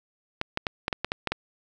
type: clicks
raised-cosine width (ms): 0.3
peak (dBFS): -10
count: 9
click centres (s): 0.414 / 0.574 / 0.668 / 0.881 / 0.928 / 1.046 / 1.119 / 1.273 / 1.32
effects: none